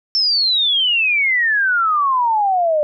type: exponential sweep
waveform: sine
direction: down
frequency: 5400 to 587.3 Hz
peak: -13 dBFS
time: 0.15-2.83 s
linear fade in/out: 0 ms
effects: none